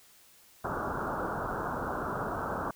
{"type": "low-pass noise", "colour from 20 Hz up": "white", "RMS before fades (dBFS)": -34, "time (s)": [0.64, 2.71], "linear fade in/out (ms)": 5, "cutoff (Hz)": 1500, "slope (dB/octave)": 96, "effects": ["white hiss -59 dBFS RMS until 2.75 s"]}